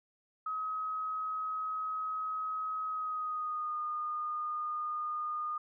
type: tone with pitch glide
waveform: sine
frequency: 1271 to 1222.8 Hz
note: D#6 to D#6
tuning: +36 to -30 cents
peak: -33 dBFS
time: 0.46-5.58 s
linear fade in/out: 5 ms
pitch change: -66 cents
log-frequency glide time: 2.86-3.79 s
effects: none